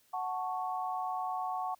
sine chord, F# minor, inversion none, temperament equal, 740 / 880 / 1108.7 Hz, F#5 / A5 / C#6, 0 / 0 / 0 cents, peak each -35 / -39 / -38 dBFS, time 0.13-1.75 s, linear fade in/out 10 ms, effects white hiss -68 dBFS RMS until 1.79 s

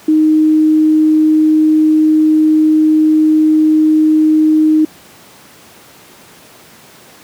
sine tone, 310.7 Hz, D#4, 2 cents flat, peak -6 dBFS, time 0.08-4.85 s, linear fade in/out 5 ms, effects pink hiss -40 dBFS RMS until 7.23 s + high-pass 150 Hz 12 dB/octave

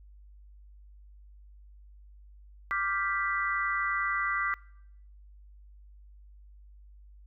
sine chord, G dominant seventh, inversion second, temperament equal, 1174.7 / 1396.9 / 1568 / 1975.5 Hz, D6 / F6 / G6 / B6, 0 / 0 / 0 / 0 cents, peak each -31 / -35 / -35 / -32 dBFS, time 2.71-4.54 s, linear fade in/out 0 ms, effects noise-tail reverb RT60 0.8 s tail -24 dB re dry + added 50 Hz sine -50 dBFS peak until 7.26 s

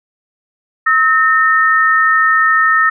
sine tone pair together, 1289 / 1822.9 Hz, E6 / A#6, -39 / -39 cents, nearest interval tritone, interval 600 cents, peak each -11 dBFS, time 0.86-2.9 s, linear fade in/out 10 ms, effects none

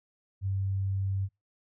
sine tone, 97 Hz, G2, 18 cents flat, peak -27 dBFS, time 0.41-1.29 s, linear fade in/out 50 ms, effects noise-tail reverb RT60 0.2 s tail -25 dB re dry

